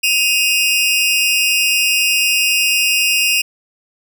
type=tone pair together; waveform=sawtooth; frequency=2522 / 2794 Hz; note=D#7 / F7; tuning=+23 / 0 cents; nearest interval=major second; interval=177 cents; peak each=-12 dBFS; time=0.03-3.42 s; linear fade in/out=10 ms; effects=none